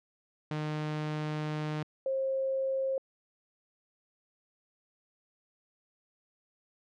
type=tone pair in turn; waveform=sawtooth / sine; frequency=152.6 / 533.8 Hz; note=D#3 / C5; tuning=-33 / +35 cents; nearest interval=octave + minor seventh; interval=2168 cents; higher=second; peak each=-28 dBFS; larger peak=neither; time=0.51-1.83 / 2.06-2.98 s; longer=first; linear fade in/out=2 ms; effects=low-pass 4000 Hz 12 dB/octave